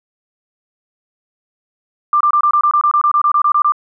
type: tone bursts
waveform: sine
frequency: 1187 Hz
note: D6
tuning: 18 cents sharp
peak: -9 dBFS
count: 16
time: 2.13-3.721 s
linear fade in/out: 2 ms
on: 76 ms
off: 25 ms
effects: none